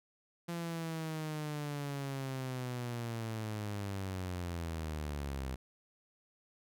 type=linear sweep; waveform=sawtooth; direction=down; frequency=171.7 to 64 Hz; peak=-33 dBFS; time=0.48-5.56 s; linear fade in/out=10 ms; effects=none